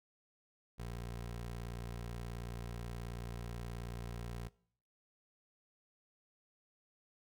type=tone; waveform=20% pulse; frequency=58.6 Hz; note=A#1; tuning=10 cents sharp; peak=-37 dBFS; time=0.78-4.49 s; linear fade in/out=20 ms; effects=noise-tail reverb RT60 0.6 s tail -22 dB re dry